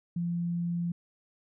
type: tone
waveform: sine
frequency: 172.1 Hz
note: F3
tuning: 25 cents flat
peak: -28 dBFS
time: 0.16-0.92 s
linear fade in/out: 5 ms
effects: none